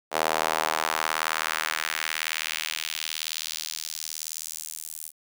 sawtooth tone with high-pass filter sweep, 79 Hz, D#2, 27 cents sharp, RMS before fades -30 dBFS, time 0.11-5.12 s, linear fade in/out 50 ms, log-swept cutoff 640 to 9700 Hz, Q 1.4, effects none

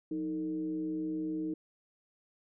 sine tone with frequency modulation, 313.5 Hz, D#4, 13 cents sharp, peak -32 dBFS, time 0.11-1.54 s, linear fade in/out 5 ms, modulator 136 Hz, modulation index 0.48, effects none

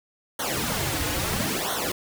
pink noise with flanger, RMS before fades -27 dBFS, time 0.39-1.92 s, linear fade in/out 5 ms, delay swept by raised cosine 0.4 to 5.2 ms, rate 0.75 Hz, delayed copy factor -1, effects none

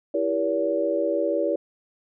sine chord, E diminished seventh, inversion none, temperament just, 329.6 / 395.6 / 474.7 / 569.6 Hz, E4 / G4 / Bb4 / Db5, 0 / +16 / +31 / +47 cents, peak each -27 / -29 / -28 / -24 dBFS, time 0.14-1.56 s, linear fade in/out 5 ms, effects none

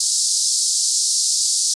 pink band-pass noise, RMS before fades -19 dBFS, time 0-1.74 s, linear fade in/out 5 ms, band 4500 to 9600 Hz, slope 48 dB/octave, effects resampled to 24000 Hz

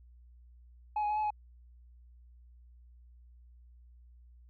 sine tone with pitch steps, 846 / 833 / 846 / 856 / 842 Hz, G#5 / G#5 / G#5 / A5 / G#5, +32 / +5 / +32 / -48 / +24 cents, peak -26 dBFS, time 0.96-1.305 s, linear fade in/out 5 ms, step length 69 ms, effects tanh soft clip ceiling -28 dBFS + added 60 Hz sine -54 dBFS peak until 4.49 s

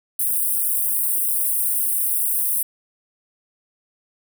white high-pass noise, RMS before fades -21 dBFS, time 0.19-2.63 s, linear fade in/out 5 ms, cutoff 8600 Hz, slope 96 dB/octave, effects none

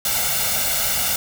white noise with comb filter, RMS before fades -21 dBFS, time 0.05-1.16 s, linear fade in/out 2 ms, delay 1.4 ms, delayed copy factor +0.8, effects none

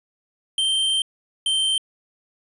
square tone pair in turn, 3136 / 3124 Hz, G7 / G7, 0 / -7 cents, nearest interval unison, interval 7 cents, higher first, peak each -19 dBFS, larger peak neither, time 0.58-1.02 / 1.46-1.78 s, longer first, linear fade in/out 2 ms, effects resampled to 24000 Hz

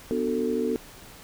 sine chord, B minor seventh, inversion none, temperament just, 246.9 / 296.3 / 370.4 / 444.5 Hz, B3 / D4 / F#4 / A4, 0 / +15 / +2 / +18 cents, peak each -28 / -32 / -31 / -27 dBFS, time 0.11-0.76 s, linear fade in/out 0 ms, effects pink hiss -47 dBFS RMS until 1.23 s

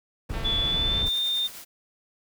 brown noise, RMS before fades -30 dBFS, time 0.29-1.09 s, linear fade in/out 10 ms
click train, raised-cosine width 0.3 ms, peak -24 dBFS, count 154, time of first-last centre 0.34-1.02 s, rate 225 Hz
sine tone with pitch glide, 3449 to 3625 Hz, A7 to A#7, -35 to -49 cents, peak -23 dBFS, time 0.44-1.48 s, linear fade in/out 20 ms, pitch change +86 cents, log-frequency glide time 0.65-1.18 s
white noise with tremolo, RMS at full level -40 dBFS, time 1.05-1.65 s, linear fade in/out 20 ms, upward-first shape triangle, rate 10 Hz, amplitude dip 40%
effects none

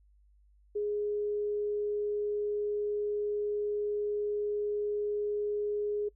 sine tone, 415.4 Hz, G#4, in tune, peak -29 dBFS, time 0.75-6.09 s, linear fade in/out 10 ms, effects noise-tail reverb RT60 0.1 s tail -23 dB re dry + added 50 Hz sine -60 dBFS peak until 6.15 s

